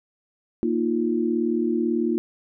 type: chord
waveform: sine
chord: Bb suspended fourth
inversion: none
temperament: equal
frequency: 233.1 / 311.1 / 349.2 Hz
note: Bb3 / Eb4 / F4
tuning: 0 / 0 / 0 cents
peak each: -24 / -26 / -24 dBFS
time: 0.63-2.18 s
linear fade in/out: 0 ms
effects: none